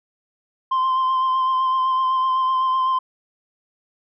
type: tone with vibrato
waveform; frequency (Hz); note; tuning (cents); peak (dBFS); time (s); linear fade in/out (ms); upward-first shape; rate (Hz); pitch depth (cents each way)
sine; 1042; C6; -7; -14; 0.71-2.99; 10; sine; 7.9; 20
effects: tanh soft clip ceiling -16 dBFS